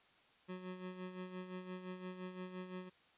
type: tone with tremolo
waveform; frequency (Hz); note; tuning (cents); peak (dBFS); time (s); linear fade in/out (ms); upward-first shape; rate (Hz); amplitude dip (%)
25% pulse; 183.5; F#3; -14; -39; 0.48-2.9; 20; sine; 5.8; 60
effects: white hiss -68 dBFS RMS until 3.17 s + resampled to 8000 Hz